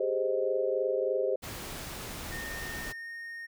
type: chord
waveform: sine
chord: Ab major seventh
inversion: third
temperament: equal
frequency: 392 / 415.3 / 523.3 / 622.3 Hz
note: G4 / Ab4 / C5 / Eb5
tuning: 0 / 0 / 0 / 0 cents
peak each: -32 / -34 / -29 / -35 dBFS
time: 0-1.36 s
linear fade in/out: 5 ms
type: noise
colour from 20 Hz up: pink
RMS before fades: -40 dBFS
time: 1.42-2.93 s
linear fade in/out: 20 ms
type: tone with pitch glide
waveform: triangle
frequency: 1832 to 1846.9 Hz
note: A#6 to A#6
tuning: -31 to -17 cents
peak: -37 dBFS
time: 2.31-3.47 s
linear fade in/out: 20 ms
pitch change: +14 cents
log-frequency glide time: 2.94-3.09 s
effects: none